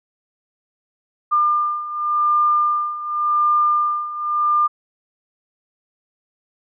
sine beating tone pair, 1200 / 1200.89 Hz, D6 / D6, +37 / +38 cents, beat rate 0.89 Hz, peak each -21 / -17 dBFS, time 1.31-4.68 s, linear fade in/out 20 ms, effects none

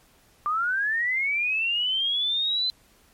sine linear sweep, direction up, 1174.7 to 4068 Hz, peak -22 dBFS, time 0.46-2.7 s, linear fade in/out 0 ms, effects pink hiss -59 dBFS RMS until 3.13 s + MP3 64 kbps

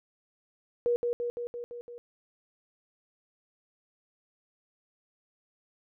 sine tone with echo, 479.1 Hz, A#4, 47 cents sharp, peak -23 dBFS, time 0.86-0.96 s, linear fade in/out 0 ms, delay 170 ms, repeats 6, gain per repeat -3 dB, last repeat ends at 1.98 s, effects none

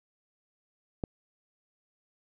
click, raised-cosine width 2 ms, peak -18 dBFS, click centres 1.038 s, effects none

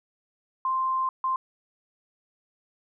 sine tone bursts at uneven times, 1046.5 Hz, C6, in tune, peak -23 dBFS, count 2, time 0.65-1.09 / 1.24-1.36 s, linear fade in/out 2 ms, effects none

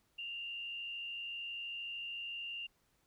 sine tone with frequency modulation, 2794 Hz, F7, in tune, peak -40 dBFS, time 0.18-2.67 s, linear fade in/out 10 ms, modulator 73 Hz, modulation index 0.75, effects pink hiss -75 dBFS RMS until 3.06 s

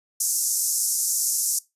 pink band-pass noise, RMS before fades -24 dBFS, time 0.2-1.59 s, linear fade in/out 5 ms, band 5700 to 13000 Hz, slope 48 dB/octave, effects noise-tail reverb RT60 0.2 s tail -20 dB re dry + resampled to 32000 Hz

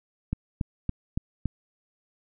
click train, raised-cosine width 5 ms, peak -14 dBFS, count 5, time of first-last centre 0.33-1.457 s, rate 3.55 Hz, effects none

